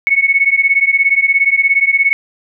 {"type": "beating tone pair", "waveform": "sine", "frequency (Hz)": [2200, 2217], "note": ["C#7", "C#7"], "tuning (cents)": [-14, 0], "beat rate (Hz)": 17, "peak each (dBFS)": -12, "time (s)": [0.07, 2.13], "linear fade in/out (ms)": 0, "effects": []}